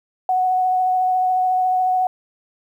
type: tone with vibrato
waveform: sine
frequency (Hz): 740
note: F#5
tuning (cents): 0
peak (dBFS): -15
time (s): 0.29-2.07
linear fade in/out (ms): 2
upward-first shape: triangle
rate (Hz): 14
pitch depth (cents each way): 16
effects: 9-bit